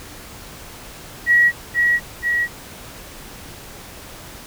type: tone with echo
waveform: sine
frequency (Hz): 1916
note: A#6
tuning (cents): +47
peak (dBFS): -10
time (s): 1.26-1.52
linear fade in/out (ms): 50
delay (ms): 480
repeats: 2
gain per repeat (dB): -3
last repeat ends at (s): 2.48
effects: pink hiss -38 dBFS RMS until 4.46 s